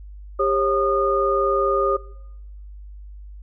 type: tone cluster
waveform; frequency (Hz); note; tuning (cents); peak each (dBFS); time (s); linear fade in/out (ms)
sine; 398.3 / 543 / 1224; G4 / C#5 / D#6; +28 / -36 / -29; -21; 0.39-1.97; 10
effects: noise-tail reverb RT60 0.9 s tail -22 dB re dry + added 50 Hz sine -36 dBFS peak until 3.42 s